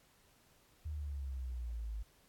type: exponential sweep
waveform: sine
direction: down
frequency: 77.78 to 52 Hz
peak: -38 dBFS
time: 0.85-2.03 s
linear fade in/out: 10 ms
effects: pink hiss -68 dBFS RMS until 2.28 s + AAC 64 kbps